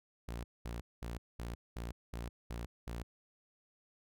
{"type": "tone bursts", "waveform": "sawtooth", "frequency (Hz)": 58.27, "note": "A#1", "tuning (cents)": 0, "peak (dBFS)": -36, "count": 8, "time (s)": [0.28, 3.03], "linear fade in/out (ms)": 5, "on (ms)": 160, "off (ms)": 210, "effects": []}